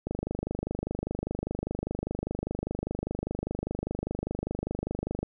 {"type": "click train", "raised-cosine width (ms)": 2, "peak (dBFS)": -17, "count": 130, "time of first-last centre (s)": [0.07, 5.23], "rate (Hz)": 25, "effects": []}